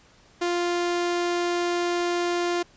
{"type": "tone", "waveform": "sawtooth", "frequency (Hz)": 349.2, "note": "F4", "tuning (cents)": 0, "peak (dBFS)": -19, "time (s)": [0.41, 2.63], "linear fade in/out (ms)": 10, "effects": ["pink hiss -56 dBFS RMS until 2.76 s", "resampled to 16000 Hz"]}